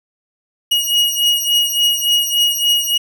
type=beating tone pair; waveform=40% pulse; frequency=2886 / 2889.5 Hz; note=F#7 / F#7; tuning=-44 / -42 cents; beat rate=3.5 Hz; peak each=-15 / -16 dBFS; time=0.71-2.98 s; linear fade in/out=10 ms; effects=none